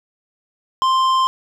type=tone with tanh clipping; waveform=triangle; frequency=1046.5 Hz; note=C6; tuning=in tune; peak=-15 dBFS; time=0.82-1.27 s; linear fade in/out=0 ms; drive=15 dB; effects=none